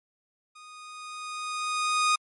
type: tone with level ramp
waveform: sawtooth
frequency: 1238 Hz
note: D#6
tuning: 9 cents flat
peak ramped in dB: -43 to -16 dBFS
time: 0.55-2.16 s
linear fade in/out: 10 ms
effects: MP3 48 kbps